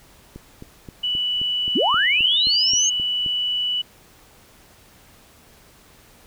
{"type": "click train", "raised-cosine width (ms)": 3, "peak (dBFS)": -23, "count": 12, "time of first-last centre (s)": [0.36, 3.262], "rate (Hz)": 3.79}
{"type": "tone", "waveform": "sine", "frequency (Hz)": 2960, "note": "F#7", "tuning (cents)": 0, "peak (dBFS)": -20, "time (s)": [1.03, 3.82], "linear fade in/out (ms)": 10}
{"type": "linear sweep", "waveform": "sine", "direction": "up", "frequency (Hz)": [176.4, 6570], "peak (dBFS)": -17, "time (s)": [1.75, 2.9], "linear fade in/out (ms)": 10}
{"effects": ["pink hiss -51 dBFS RMS until 6.26 s"]}